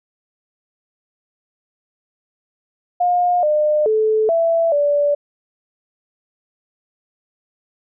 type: tone with pitch steps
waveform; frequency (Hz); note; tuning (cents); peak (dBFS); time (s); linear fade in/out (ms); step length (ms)
sine; 712 / 604 / 434.9 / 665 / 580; F5 / D5 / A4 / E5 / D5; +33 / +48 / -20 / +15 / -22; -13; 3-5.15; 10; 430
effects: none